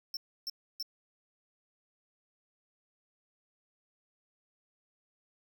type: tone bursts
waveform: square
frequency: 5370 Hz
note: E8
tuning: 31 cents sharp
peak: -35 dBFS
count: 3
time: 0.14-0.827 s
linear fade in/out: 2 ms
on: 29 ms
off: 300 ms
effects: none